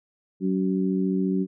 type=harmonic tone; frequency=94.4 Hz; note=F#2; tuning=35 cents sharp; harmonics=2 / 3 / 4; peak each=-23 / -27 / -29 dBFS; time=0.4-1.47 s; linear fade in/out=50 ms; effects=none